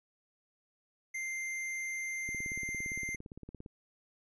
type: tone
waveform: square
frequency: 2093 Hz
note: C7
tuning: in tune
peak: -36 dBFS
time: 1.14-3.16 s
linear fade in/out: 10 ms
type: click train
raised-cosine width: 3 ms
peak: -33 dBFS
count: 25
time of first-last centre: 2.29-3.661 s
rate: 17.5 Hz
effects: resampled to 22050 Hz